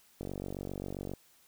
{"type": "click train", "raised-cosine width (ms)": 2, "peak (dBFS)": -25, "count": 45, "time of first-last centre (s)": [0.21, 1.136], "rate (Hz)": 47.5, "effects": ["white hiss -64 dBFS RMS until 1.47 s"]}